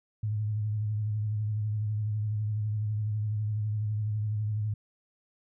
sine tone with vibrato, 106.4 Hz, G#2, 42 cents sharp, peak -27 dBFS, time 0.23-4.74 s, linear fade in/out 5 ms, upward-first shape triangle, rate 12 Hz, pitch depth 51 cents each way, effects none

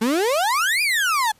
35% pulse exponential two-way sweep, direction up then down, 211.9 to 2498 to 830 Hz, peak -16 dBFS, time 0.01-1.32 s, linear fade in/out 10 ms, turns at 0.82 s, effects pink hiss -57 dBFS RMS until 1.39 s + resampled to 32000 Hz

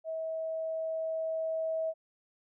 sine tone with level ramp, 644 Hz, E5, 41 cents flat, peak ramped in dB -33 to -29 dBFS, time 0.04-1.94 s, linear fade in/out 50 ms, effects none

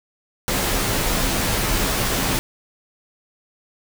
pink noise with comb filter, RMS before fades -21 dBFS, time 0.48-2.39 s, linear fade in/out 0 ms, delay 13 ms, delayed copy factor -0.55, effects none

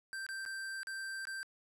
square tone with dropouts, 1568 Hz, G6, in tune, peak -40 dBFS, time 0.13-1.43 s, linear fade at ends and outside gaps 0 ms, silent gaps 0.265-0.289 / 0.452-0.461 / 0.832-0.871 / 1.253-1.271 s, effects low-pass 12000 Hz 12 dB/octave

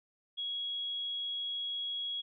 sine tone, 3322 Hz, G#7, in tune, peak -34 dBFS, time 0.37-2.22 s, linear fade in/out 20 ms, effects none

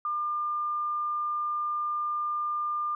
sine tone, 1200 Hz, D6, 37 cents sharp, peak -27 dBFS, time 0.05-2.95 s, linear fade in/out 2 ms, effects none

